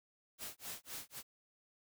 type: noise with tremolo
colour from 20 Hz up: white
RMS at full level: -44 dBFS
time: 0.38-1.23 s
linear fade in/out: 50 ms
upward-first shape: sine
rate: 3.9 Hz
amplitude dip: 100%
effects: none